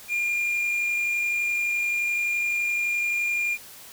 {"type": "tone with amplitude modulation", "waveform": "triangle", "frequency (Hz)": 2407, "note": "D7", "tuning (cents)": 42, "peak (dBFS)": -20, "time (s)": [0.08, 3.58], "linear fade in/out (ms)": 50, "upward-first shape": "sine", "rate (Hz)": 51.7, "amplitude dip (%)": 25, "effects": ["white hiss -45 dBFS RMS until 3.92 s"]}